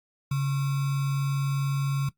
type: tone with sample-and-hold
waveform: sine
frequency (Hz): 138.59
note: C#3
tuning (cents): 0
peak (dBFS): -23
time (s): 0.31-2.09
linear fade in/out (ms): 5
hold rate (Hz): 1225
effects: noise-tail reverb RT60 0.1 s tail -18 dB re dry + Opus 48 kbps